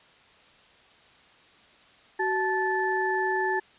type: tone cluster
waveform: sine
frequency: 375.5 / 872 / 1749 Hz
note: F#4 / A5 / A6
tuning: +26 / -16 / -11 cents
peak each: -28 dBFS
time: 2.19-3.6 s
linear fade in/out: 10 ms
effects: white hiss -56 dBFS RMS until 3.78 s + resampled to 8000 Hz